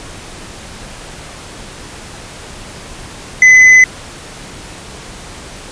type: tone with hard clipping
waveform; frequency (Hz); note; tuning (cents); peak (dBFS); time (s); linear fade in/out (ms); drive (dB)
sine; 2021; B6; +39; -3; 3.42-3.84; 2; 4
effects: pink hiss -31 dBFS RMS until 5.71 s + resampled to 22050 Hz